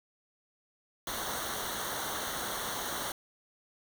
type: noise with comb filter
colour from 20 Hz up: pink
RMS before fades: -36 dBFS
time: 1.07-3.12 s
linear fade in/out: 2 ms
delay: 0.4 ms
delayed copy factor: -0.8
effects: none